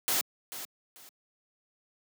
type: noise with echo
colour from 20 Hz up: white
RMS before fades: -28 dBFS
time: 0.08-0.21 s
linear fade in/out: 0 ms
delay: 440 ms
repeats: 2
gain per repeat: -12 dB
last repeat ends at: 1.09 s
effects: high-pass 200 Hz 12 dB/octave